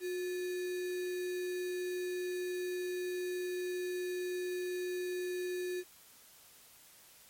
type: tone with sample-and-hold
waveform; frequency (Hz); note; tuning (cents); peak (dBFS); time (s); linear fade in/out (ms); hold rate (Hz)
sine; 361.7; F#4; -39; -34; 0-5.84; 50; 2100
effects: white hiss -59 dBFS RMS until 7.29 s + MP3 64 kbps